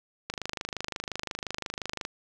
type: click train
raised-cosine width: 0.2 ms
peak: -15 dBFS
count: 46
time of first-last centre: 0.3-2.051 s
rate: 25.7 Hz
effects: none